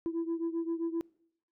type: beating tone pair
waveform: sine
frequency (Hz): 330.6 / 338.2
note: E4 / E4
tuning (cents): +5 / +44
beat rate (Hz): 7.6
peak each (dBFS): -31 / -34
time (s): 0.06-1.01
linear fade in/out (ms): 0
effects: noise-tail reverb RT60 0.7 s tail -25 dB re dry + tanh soft clip ceiling -27 dBFS